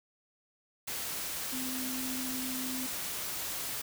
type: tone in noise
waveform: sine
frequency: 257.5 Hz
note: C4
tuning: 28 cents flat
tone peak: -37 dBFS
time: 1.52-2.87 s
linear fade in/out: 10 ms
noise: white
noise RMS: -37 dBFS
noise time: 0.87-3.82 s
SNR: -3 dB
effects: none